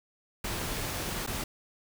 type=noise with dropouts; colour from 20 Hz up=pink; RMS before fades=-34 dBFS; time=0.44-1.44 s; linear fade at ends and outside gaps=5 ms; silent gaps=1.265-1.273 s; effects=none